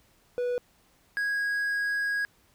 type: tone pair in turn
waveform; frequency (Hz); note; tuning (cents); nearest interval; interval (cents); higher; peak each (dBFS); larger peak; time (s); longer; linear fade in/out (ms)
triangle; 490.4 / 1649.5; B4 / G#6; -12 / -12; octave + major sixth; 2100; second; -24; neither; 0.38-0.58 / 1.17-2.25; second; 0
effects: pink hiss -64 dBFS RMS until 2.54 s